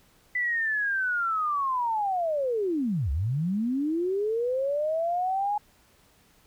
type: linear two-way sweep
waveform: sine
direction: down then up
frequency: 2000 to 63.2 to 841 Hz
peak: -24 dBFS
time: 0.35-5.58 s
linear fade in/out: 5 ms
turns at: 3.11 s
effects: pink hiss -61 dBFS RMS until 6.46 s